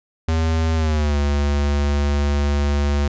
square tone with pitch glide, 80.7 to 71.9 Hz, E2 to D2, -36 to -36 cents, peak -17 dBFS, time 0.28-3.08 s, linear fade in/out 5 ms, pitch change -200 cents, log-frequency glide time 0.75-1.18 s, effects resampled to 16000 Hz

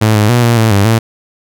sawtooth tone with pitch steps, 109 / 105.5 / 121 / 117.6 / 111.4 / 99.8 / 113 Hz, A2 / G#2 / B2 / A#2 / A2 / G2 / A2, -16 / +28 / -35 / +16 / +22 / +32 / +47 cents, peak -3 dBFS, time 0.01-0.99 s, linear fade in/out 10 ms, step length 140 ms, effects none

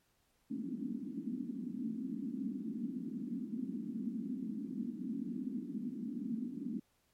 white band-pass noise, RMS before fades -40 dBFS, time 0.5-6.8 s, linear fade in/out 10 ms, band 200 to 270 Hz, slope 48 dB/octave, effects pink hiss -75 dBFS RMS until 7.13 s + MP3 64 kbps

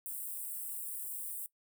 white high-pass noise, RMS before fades -41 dBFS, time 0.06-1.46 s, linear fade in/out 0 ms, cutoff 8000 Hz, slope 96 dB/octave, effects noise-tail reverb RT60 0.1 s tail -19 dB re dry

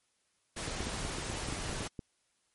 pink noise, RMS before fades -38 dBFS, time 0.56-1.88 s, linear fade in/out 10 ms
clicks, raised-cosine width 3 ms, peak -26 dBFS, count 12, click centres 0.681 / 0.805 / 0.87 / 1.05 / 1.185 / 1.3 / 1.487 / 1.525 / 1.693 / 1.729 / 1.808 / 1.992 s
effects white hiss -75 dBFS RMS until 2.54 s + MP3 48 kbps

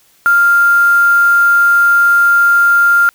sine tone with quantisation, 1396.9 Hz, F6, in tune, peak -6 dBFS, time 0.26-3.09 s, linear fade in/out 0 ms, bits 4, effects white hiss -51 dBFS RMS until 3.14 s

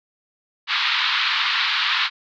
white band-pass noise, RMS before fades -21 dBFS, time 0.67-2.1 s, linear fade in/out 50 ms, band 980 to 4200 Hz, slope 48 dB/octave, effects none

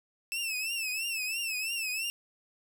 sawtooth tone with vibrato, 2637 Hz, E7, in tune, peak -28 dBFS, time 0.32-2.1 s, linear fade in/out 0 ms, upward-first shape triangle, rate 3 Hz, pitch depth 120 cents each way, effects 11-bit

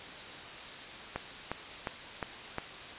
click train, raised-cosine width 0.5 ms, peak -18 dBFS, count 5, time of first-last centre 1.16-2.583 s, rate 2.81 Hz, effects white hiss -44 dBFS RMS until 2.98 s + resampled to 8000 Hz

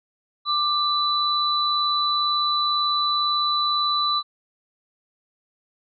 sine tone pair together, 1183 / 3979 Hz, D6 / B7, +12 / +12 cents, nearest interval octave + major sixth, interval 2100 cents, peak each -22 dBFS, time 0.45-4.23 s, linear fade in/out 50 ms, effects none

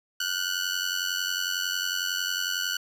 15% pulse ring-modulated tone, 1480 Hz, F#6, in tune, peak -17 dBFS, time 0.2-2.77 s, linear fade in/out 5 ms, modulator 45.5 Hz, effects resampled to 32000 Hz

